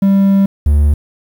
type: tone pair in turn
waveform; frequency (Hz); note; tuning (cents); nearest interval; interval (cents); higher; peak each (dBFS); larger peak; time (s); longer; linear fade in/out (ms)
triangle; 196 / 73.42; G3 / D2; 0 / 0; octave + perfect fourth; 1700; first; -5; neither; 0.02-0.46 / 0.66-0.94; first; 5
effects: 7-bit